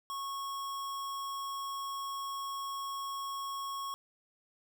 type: tone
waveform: square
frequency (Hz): 1100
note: C#6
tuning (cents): -14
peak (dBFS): -37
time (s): 0.1-3.94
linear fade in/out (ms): 0
effects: none